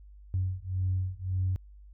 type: beating tone pair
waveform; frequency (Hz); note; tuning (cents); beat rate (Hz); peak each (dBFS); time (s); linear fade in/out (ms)
sine; 92.1 / 93.9; F#2 / F#2; -7 / +26; 1.8; -30; 0.34-1.56; 0
effects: tanh soft clip ceiling -20 dBFS + added 50 Hz sine -48 dBFS peak until 1.93 s